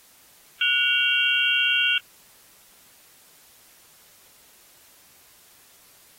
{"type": "tone cluster", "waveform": "sine", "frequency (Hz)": [1461, 2268, 2764, 2899, 3208], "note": ["F#6", "C#7", "F7", "F#7", "G7"], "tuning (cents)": [-22, 39, -19, -36, 39], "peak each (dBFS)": [-25, -30, -22, -30, -24], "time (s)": [0.61, 1.98], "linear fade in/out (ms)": 2, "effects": ["white hiss -54 dBFS RMS until 6.18 s", "AAC 48 kbps"]}